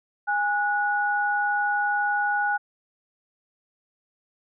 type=tone pair together; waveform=sine; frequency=821.6 / 1464 Hz; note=G#5 / F#6; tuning=-19 / -19 cents; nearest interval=minor seventh; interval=1000 cents; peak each=-24 / -24 dBFS; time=0.27-2.58 s; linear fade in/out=20 ms; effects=none